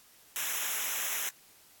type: noise with comb filter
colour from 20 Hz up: white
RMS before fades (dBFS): -33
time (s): 0.36-1.29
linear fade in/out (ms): 0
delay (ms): 0.22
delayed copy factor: -0.95
effects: white hiss -59 dBFS RMS until 1.8 s + AAC 64 kbps